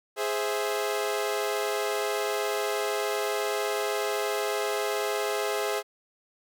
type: chord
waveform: sawtooth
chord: Ab augmented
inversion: none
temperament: equal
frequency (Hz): 415.3 / 523.3 / 659.3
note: Ab4 / C5 / E5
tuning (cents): 0 / 0 / 0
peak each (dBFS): -25 / -29 / -29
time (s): 0.16-5.83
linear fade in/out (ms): 50
effects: none